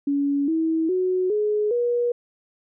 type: tone with pitch steps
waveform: sine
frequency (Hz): 282.7 / 322.9 / 368.7 / 421.1 / 481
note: C#4 / E4 / F#4 / G#4 / B4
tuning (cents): +34 / -36 / -6 / +24 / -46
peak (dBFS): -19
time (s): 0.07-2.12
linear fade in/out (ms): 5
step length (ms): 410
effects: none